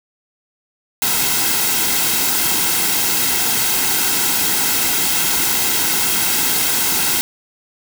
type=noise with comb filter; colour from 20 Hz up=white; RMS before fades=-17 dBFS; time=1.02-7.21 s; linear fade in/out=0 ms; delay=1.7 ms; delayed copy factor=-0.6; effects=none